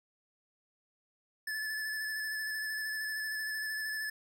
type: tone with vibrato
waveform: square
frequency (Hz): 1736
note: A6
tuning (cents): -24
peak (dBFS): -35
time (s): 1.47-4.1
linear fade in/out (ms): 5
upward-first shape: square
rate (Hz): 13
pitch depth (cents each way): 16
effects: none